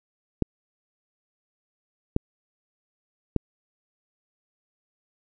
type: clicks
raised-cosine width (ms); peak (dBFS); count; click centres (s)
3; -8; 3; 0.423 / 2.164 / 3.363
effects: none